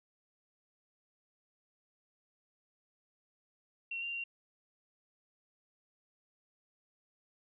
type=tone with pitch steps; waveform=sine; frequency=2730 / 2778 / 2759 Hz; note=F7 / F7 / F7; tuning=-40 / -10 / -22 cents; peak=-36 dBFS; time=3.91-4.24 s; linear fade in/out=5 ms; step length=110 ms; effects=none